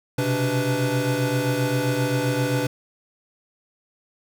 square tone cluster, 125.1 / 132.7 / 290.1 / 499 Hz, B2 / C3 / D4 / B4, +23 / +25 / -21 / +18 cents, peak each -27 dBFS, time 0.18-2.67 s, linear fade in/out 5 ms, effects none

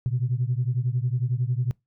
sine beating tone pair, 119.7 / 130.7 Hz, A#2 / C3, +46 / -1 cents, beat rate 11 Hz, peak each -24 / -25 dBFS, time 0.06-1.71 s, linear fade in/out 0 ms, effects noise-tail reverb RT60 0.2 s tail -25 dB re dry + tanh soft clip ceiling -15 dBFS

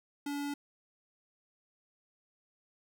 square tone, 286.4 Hz, D4, 43 cents flat, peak -35 dBFS, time 0.26-0.54 s, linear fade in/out 5 ms, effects none

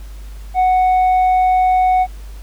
sine tone with tanh clipping, 740 Hz, F#5, in tune, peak -11 dBFS, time 0.54-2.07 s, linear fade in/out 50 ms, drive 3 dB, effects added 50 Hz sine -29 dBFS peak until 2.42 s + pink hiss -46 dBFS RMS until 2.42 s

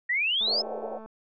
sine exponential sweep, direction up, 1864.7 to 5290 Hz, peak -23 dBFS, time 0.09-0.62 s, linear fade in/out 10 ms
click train, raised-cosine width 1 ms, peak -32 dBFS, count 144, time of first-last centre 0.41-1.06 s, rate 220 Hz
white band-pass noise, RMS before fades -35 dBFS, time 0.47-0.99 s, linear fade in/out 5 ms, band 390 to 750 Hz, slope 48 dB/octave
effects none

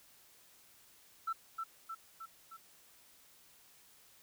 sine tone with echo, 1333 Hz, E6, 19 cents sharp, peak -32 dBFS, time 1.27-1.33 s, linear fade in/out 10 ms, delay 310 ms, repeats 4, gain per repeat -4 dB, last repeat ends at 2.57 s, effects tanh soft clip ceiling -29 dBFS + white hiss -63 dBFS RMS until 4.22 s

